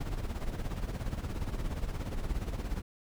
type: noise with tremolo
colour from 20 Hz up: brown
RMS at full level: -32 dBFS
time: 0-2.82 s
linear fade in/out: 10 ms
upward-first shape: sine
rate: 17 Hz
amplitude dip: 65%
effects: none